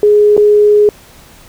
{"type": "tone with dropouts", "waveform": "sine", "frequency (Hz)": 417.1, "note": "G#4", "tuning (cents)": 7, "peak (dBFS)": -4, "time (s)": [0.03, 0.89], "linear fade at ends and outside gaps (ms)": 1, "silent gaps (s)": [0.367, 0.377], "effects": ["pink hiss -40 dBFS RMS until 1.48 s"]}